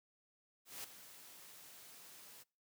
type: noise with ADSR envelope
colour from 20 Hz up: white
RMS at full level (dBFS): -45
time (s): 0.65-2.44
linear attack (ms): 190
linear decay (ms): 6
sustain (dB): -12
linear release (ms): 22
effects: noise-tail reverb RT60 0.4 s tail -26 dB re dry + high-pass 100 Hz 12 dB/octave